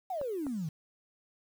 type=exponential sweep; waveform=sine; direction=down; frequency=783 to 146.83 Hz; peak=-32 dBFS; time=0.1-0.69 s; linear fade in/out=5 ms
type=clicks; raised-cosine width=1 ms; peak=-28 dBFS; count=2; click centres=0.214 / 0.467 s
effects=9-bit